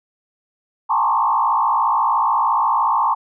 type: tone with frequency modulation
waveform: sine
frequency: 987.8 Hz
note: B5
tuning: in tune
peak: -14 dBFS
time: 0.89-3.15 s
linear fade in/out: 20 ms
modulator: 57 Hz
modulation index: 2.7
effects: none